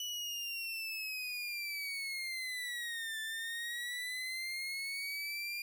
30% pulse linear two-way sweep, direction down then up, 2966 to 1760 to 2402 Hz, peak -35 dBFS, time 0-5.62 s, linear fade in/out 2 ms, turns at 3.2 s, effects none

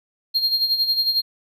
triangle tone with tremolo, 4220 Hz, C8, 14 cents sharp, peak -14 dBFS, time 0.34-1.22 s, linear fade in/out 20 ms, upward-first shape sine, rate 11 Hz, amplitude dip 65%, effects none

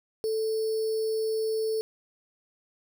sine tone with sample-and-hold, 440 Hz, A4, in tune, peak -25 dBFS, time 0.24-1.81 s, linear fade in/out 0 ms, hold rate 4900 Hz, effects none

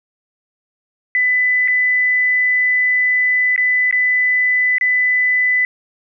sine tone with dropouts, 1999 Hz, B6, 20 cents sharp, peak -12 dBFS, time 1.15-5.65 s, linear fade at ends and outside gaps 1 ms, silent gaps 1.677-1.682 / 3.562-3.578 / 3.911-3.926 / 4.783-4.811 s, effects none

